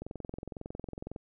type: click train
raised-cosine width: 2 ms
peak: -26 dBFS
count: 26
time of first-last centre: 0.02-1.162 s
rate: 21.9 Hz
effects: none